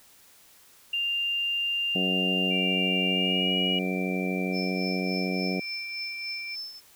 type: tone with pitch glide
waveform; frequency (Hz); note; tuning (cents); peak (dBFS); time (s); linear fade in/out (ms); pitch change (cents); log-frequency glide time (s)
sine; 2794 to 2896; F7 to F#7; 0 to -38; -25; 0.93-3.79; 5; +62; 3.09-3.54
type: harmonic tone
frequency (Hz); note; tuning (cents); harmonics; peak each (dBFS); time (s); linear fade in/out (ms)
92.5; F#2; 0; 2 / 3 / 4 / 5 / 6 / 7 / 8; -29 / -33 / -35 / -37 / -39 / -40 / -41; 1.95-5.6; 5
type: tone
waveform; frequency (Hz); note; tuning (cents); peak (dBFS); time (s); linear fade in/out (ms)
sine; 2349; D7; 0; -34; 2.5-6.56; 20
type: tone with tremolo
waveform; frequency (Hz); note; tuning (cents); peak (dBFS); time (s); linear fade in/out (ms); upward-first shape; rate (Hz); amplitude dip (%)
sine; 5274; E8; 0; -32; 4.52-6.81; 50; triangle; 3.5; 75
effects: white hiss -56 dBFS RMS until 6.95 s